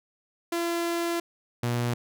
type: tone pair in turn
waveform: sawtooth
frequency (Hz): 340.2 / 120.28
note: F4 / B2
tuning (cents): -45 / -45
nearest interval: octave + tritone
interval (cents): 1800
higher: first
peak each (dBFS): -22 / -21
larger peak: second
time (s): 0.52-1.2 / 1.63-1.94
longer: first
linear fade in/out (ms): 5
effects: none